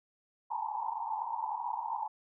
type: band-pass noise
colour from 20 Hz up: pink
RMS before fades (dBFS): -36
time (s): 0.5-2.08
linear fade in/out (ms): 10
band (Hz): 840 to 960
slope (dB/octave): 96
effects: none

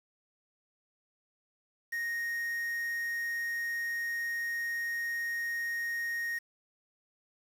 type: tone with quantisation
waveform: triangle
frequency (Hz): 1864.7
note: A#6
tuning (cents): 0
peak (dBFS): -30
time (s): 1.92-6.39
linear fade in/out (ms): 10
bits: 8
effects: none

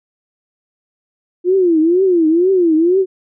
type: tone with vibrato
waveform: sine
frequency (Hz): 346.9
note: F4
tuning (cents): -12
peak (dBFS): -9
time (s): 1.44-3.06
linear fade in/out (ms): 50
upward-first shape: triangle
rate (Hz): 2.1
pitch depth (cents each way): 210
effects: none

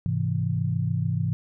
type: chord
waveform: sine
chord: Ab augmented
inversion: none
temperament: equal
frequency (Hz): 103.83 / 130.81 / 164.81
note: Ab2 / C3 / E3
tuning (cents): 0 / 0 / 0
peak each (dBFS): -27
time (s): 0.06-1.33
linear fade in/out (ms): 0
effects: none

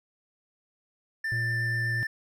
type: tone with vibrato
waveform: triangle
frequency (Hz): 1779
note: A6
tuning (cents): +19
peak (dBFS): -26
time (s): 1.24-2.07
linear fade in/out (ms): 5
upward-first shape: sine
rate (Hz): 8.2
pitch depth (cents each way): 8
type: harmonic tone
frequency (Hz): 116.54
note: A#2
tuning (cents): 0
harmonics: 1 / 3 / 5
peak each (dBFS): -29 / -48 / -55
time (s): 1.32-2.03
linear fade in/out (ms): 0
effects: none

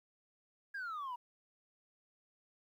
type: exponential sweep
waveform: sine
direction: down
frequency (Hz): 1661.2 to 943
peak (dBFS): -37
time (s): 0.74-1.16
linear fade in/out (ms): 10
effects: tanh soft clip ceiling -38 dBFS + 12-bit

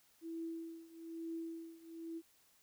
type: tone with tremolo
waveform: sine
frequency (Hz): 329.6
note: E4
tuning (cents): 0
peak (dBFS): -39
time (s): 0.21-2.22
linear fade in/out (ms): 50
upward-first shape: triangle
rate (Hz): 1.1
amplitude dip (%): 90
effects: white hiss -70 dBFS RMS until 2.62 s

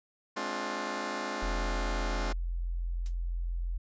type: chord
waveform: 10% pulse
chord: D half-diminished seventh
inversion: second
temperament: just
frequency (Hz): 211.4 / 264.3 / 293.7 / 352.4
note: Ab3 / C4 / D4 / F4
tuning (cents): +31 / +18 / 0 / +16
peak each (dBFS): -31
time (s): 0.36-2.33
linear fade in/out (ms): 10
type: tone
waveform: sine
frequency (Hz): 43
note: F1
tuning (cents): -26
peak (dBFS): -30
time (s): 1.42-3.78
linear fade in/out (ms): 10
type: noise with exponential decay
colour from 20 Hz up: blue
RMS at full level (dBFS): -42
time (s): 3.06-3.15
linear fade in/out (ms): 0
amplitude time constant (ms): 19
effects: resampled to 16000 Hz

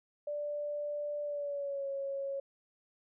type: tone with pitch glide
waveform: sine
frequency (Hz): 587.3 to 551.1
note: D5 to C#5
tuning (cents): 0 to -10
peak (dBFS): -34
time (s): 0.27-2.4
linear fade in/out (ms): 5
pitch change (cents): -110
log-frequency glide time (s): 1.23-1.87
effects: none

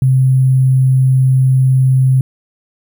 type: tone with sample-and-hold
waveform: sine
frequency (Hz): 130.81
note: C3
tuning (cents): 0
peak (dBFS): -7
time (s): 0.02-2.21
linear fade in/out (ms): 2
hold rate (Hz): 11025
effects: none

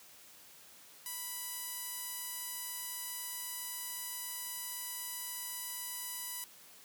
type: tone with band-pass filter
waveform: sawtooth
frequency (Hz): 987.8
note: B5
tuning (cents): 0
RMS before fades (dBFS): -42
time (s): 1.06-6.44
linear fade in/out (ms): 0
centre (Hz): 12000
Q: 1.4
effects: white hiss -57 dBFS RMS until 6.84 s + high-pass 100 Hz 12 dB/octave

